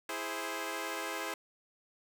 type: chord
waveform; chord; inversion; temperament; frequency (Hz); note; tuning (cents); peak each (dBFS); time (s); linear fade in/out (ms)
10% pulse; E augmented; none; equal; 329.6 / 415.3 / 523.3; E4 / G#4 / B#4; 0 / 0 / 0; -32; 0.09-1.34; 2
effects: none